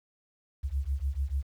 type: beating tone pair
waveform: sine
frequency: 65.41 / 72.21 Hz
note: C2 / D2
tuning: 0 / -29 cents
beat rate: 6.8 Hz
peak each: -31 dBFS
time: 0.63-1.43 s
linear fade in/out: 20 ms
effects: 10-bit